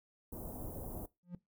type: band-stop noise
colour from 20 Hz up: pink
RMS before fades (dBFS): -44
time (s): 0.32-1.06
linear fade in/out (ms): 5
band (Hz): 770 to 12000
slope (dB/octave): 24
type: tone with exponential growth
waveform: triangle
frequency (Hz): 176.7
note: F3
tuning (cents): +21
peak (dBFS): -35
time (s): 1.23-1.35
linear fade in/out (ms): 2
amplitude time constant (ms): 26
effects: noise-tail reverb RT60 0.2 s tail -20 dB re dry